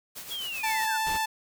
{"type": "noise with tremolo", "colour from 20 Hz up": "white", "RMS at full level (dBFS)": -39, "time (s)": [0.15, 0.87], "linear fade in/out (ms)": 20, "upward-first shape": "sine", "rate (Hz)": 7.7, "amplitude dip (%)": 50}
{"type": "linear sweep", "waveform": "sine", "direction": "down", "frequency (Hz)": [3397, 1396.9], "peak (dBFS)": -32, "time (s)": [0.3, 0.98], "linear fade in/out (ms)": 20}
{"type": "tone with vibrato", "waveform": "sawtooth", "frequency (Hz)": 880, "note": "A5", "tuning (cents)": 0, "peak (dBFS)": -22, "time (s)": [0.63, 1.26], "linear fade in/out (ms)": 10, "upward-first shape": "sine", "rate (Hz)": 16, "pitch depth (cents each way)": 9}
{"type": "noise", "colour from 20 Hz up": "pink", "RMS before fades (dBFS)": -38, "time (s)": [1.06, 1.18], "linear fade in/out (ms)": 10}
{"effects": []}